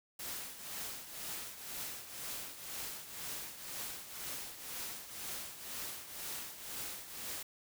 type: noise with tremolo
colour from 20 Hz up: white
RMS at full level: -41 dBFS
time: 0.19-7.43 s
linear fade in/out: 5 ms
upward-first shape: triangle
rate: 2 Hz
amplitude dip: 70%
effects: none